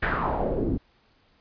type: noise with low-pass filter sweep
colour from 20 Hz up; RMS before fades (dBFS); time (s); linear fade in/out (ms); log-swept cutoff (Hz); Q
pink; -26; 0.02-0.78; 10; 1900 to 260; 3.5
effects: pink hiss -63 dBFS RMS until 1.4 s + resampled to 11025 Hz